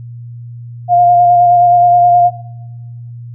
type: tone with vibrato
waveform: sine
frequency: 704 Hz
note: F5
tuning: 14 cents sharp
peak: -5 dBFS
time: 0.88-2.31 s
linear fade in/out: 50 ms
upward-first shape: square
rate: 9.5 Hz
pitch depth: 15 cents each way
effects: noise-tail reverb RT60 1.0 s tail -18 dB re dry + added 119 Hz sine -26 dBFS peak until 3.34 s